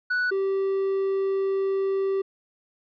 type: tone pair in turn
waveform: triangle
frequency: 1480 / 388.6 Hz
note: F#6 / G4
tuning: 0 / -15 cents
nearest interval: octave + major seventh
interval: 2315 cents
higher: first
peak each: -20 dBFS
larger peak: neither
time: 0.1-0.31 / 0.31-2.22 s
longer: second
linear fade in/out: 10 ms
effects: resampled to 11025 Hz